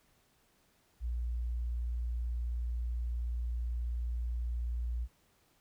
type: tone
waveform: sine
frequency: 59.3 Hz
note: A#1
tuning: 30 cents sharp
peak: -32 dBFS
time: 1-5.08 s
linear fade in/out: 50 ms
effects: pink hiss -70 dBFS RMS until 5.6 s